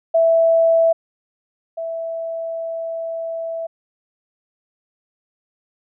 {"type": "tone pair in turn", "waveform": "sine", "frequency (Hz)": [659.3, 659.3], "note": ["E5", "E5"], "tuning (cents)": [0, 0], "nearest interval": "unison", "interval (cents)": 0, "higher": "neither", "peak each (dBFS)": [-11, -23], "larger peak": "first", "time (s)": [[0.14, 0.93], [1.77, 3.67]], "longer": "second", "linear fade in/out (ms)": 10, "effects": []}